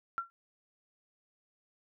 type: tone with exponential decay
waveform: sine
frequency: 1365 Hz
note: F6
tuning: 40 cents flat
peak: -27 dBFS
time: 0.18-0.3 s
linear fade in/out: 0 ms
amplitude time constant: 26 ms
effects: none